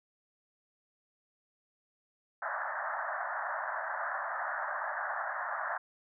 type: band-pass noise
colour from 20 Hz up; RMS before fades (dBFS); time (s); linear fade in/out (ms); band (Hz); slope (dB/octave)
white; -36; 2.42-5.78; 5; 590 to 1800; 96
effects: none